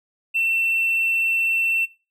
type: tone with hard clipping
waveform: triangle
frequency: 2692 Hz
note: E7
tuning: 36 cents sharp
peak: -19 dBFS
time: 0.34-1.86 s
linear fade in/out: 20 ms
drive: 4 dB
effects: noise-tail reverb RT60 0.3 s tail -19 dB re dry

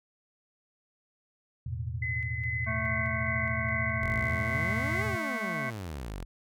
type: chord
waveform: sine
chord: E suspended fourth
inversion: none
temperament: equal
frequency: 82.41 / 110 / 123.47 Hz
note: E2 / A2 / B2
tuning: 0 / 0 / 0 cents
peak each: -36 dBFS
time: 1.66-5.16 s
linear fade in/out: 5 ms
type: tone with tremolo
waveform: sine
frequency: 2032 Hz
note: B6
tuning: 49 cents sharp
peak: -31 dBFS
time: 2.02-5.02 s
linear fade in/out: 5 ms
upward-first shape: square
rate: 2.4 Hz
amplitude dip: 35%
type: harmonic tone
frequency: 220 Hz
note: A3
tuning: in tune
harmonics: 1 / 3 / 5 / 7 / 9 / 10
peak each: -38 / -38 / -38 / -38 / -38 / -38 dBFS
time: 2.66-5.71 s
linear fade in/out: 20 ms
type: exponential two-way sweep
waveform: sawtooth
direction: up then down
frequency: 39.82 to 440 to 39.82 Hz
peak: -32 dBFS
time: 4.02-6.25 s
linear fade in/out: 10 ms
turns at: 5.05 s
effects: none

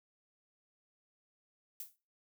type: noise with exponential decay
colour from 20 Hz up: violet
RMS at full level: -40 dBFS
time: 1.8-1.96 s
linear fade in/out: 2 ms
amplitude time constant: 34 ms
effects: noise-tail reverb RT60 0.3 s tail -17 dB re dry

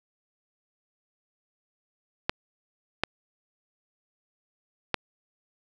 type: clicks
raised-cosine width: 0.3 ms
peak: -7 dBFS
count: 3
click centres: 2.295 / 3.036 / 4.943 s
effects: none

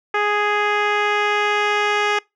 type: tone with low-pass filter sweep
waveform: 10% pulse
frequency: 415.3 Hz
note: G#4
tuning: in tune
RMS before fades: -19 dBFS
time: 0.14-2.19 s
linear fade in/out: 5 ms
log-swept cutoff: 2100 to 3900 Hz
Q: 1
effects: noise-tail reverb RT60 0.2 s tail -24 dB re dry

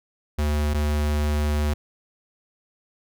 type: tone pair in turn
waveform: square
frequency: 74.5 / 74.5 Hz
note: D2 / D2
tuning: +25 / +25 cents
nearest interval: unison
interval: 0 cents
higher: neither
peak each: -21 dBFS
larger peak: neither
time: 0.38-0.74 / 0.74-1.74 s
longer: second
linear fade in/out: 10 ms
effects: none

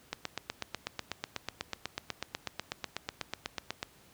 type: click train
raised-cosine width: 0.2 ms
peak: -16 dBFS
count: 31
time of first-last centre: 0.13-3.829 s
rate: 8.11 Hz
effects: pink hiss -60 dBFS RMS until 4.13 s + high-pass 60 Hz 12 dB/octave

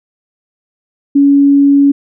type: tone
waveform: sine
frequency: 281.2 Hz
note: C#4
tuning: 25 cents sharp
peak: -4 dBFS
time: 1.15-1.92 s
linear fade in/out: 10 ms
effects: none

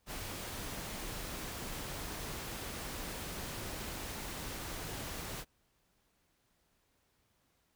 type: noise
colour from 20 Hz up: pink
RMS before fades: -42 dBFS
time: 0.06-5.45 s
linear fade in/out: 50 ms
effects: pink hiss -75 dBFS RMS until 7.75 s

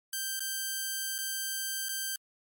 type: tone with dropouts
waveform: 5% pulse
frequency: 1568 Hz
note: G6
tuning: in tune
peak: -21 dBFS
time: 0.13-2.16 s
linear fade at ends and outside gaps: 2 ms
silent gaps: 0.394-0.404 / 1.182-1.186 / 1.886-1.891 s
effects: MP3 96 kbps

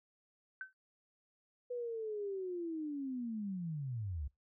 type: tone with exponential decay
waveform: sine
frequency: 1532 Hz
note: G6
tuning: 40 cents flat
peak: -37 dBFS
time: 0.61-0.73 s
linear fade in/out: 1 ms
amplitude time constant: 26 ms
type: linear sweep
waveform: sine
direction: down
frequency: 496.2 to 64.1 Hz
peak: -37 dBFS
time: 1.7-4.28 s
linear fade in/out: 10 ms
effects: noise-tail reverb RT60 0.2 s tail -24 dB re dry

